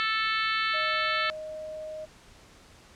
harmonic tone, 440 Hz, A4, in tune, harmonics 3 / 4 / 5 / 6 / 7 / 8 / 9 / 10, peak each -29 / -31 / -33 / -35 / -36 / -37 / -38 / -39 dBFS, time 0-1.3 s, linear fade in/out 0 ms
sine tone, 622.3 Hz, D#5, in tune, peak -35 dBFS, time 0.73-2.06 s, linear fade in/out 20 ms
effects pink hiss -54 dBFS RMS until 2.95 s + low-pass 8000 Hz 12 dB/octave

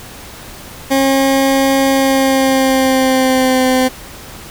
20% pulse tone with pitch glide, 270.4 to 257.6 Hz, C#4 to C4, -43 to -27 cents, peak -5 dBFS, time 0.9-3.89 s, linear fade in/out 20 ms, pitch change -84 cents, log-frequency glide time 1.89-3.65 s, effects pink hiss -33 dBFS RMS until 4.5 s

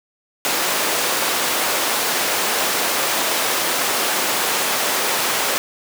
pink high-pass noise, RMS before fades -20 dBFS, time 0.45-5.58 s, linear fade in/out 0 ms, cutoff 460 Hz, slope 12 dB/octave, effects none

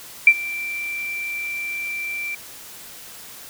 sine tone with ADSR envelope, 2349 Hz, D7, in tune, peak -4 dBFS, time 0.27-2.35 s, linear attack 3 ms, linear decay 58 ms, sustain -21 dB, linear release 5 ms, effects white hiss -40 dBFS RMS until 3.49 s

